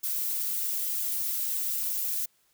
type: noise with flanger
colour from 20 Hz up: violet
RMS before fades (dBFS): -30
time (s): 0.03-2.26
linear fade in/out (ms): 10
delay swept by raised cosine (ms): 1.4 to 3.4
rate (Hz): 3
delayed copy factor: +0.55
effects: white hiss -68 dBFS RMS until 2.53 s